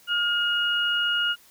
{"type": "tone pair together", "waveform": "sine", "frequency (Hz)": [1416, 2875], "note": ["F6", "F7"], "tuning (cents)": [23, 50], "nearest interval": "octave", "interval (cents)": 1227, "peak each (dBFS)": -24, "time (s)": [0.07, 1.36], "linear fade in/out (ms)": 50, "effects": ["white hiss -55 dBFS RMS until 1.5 s"]}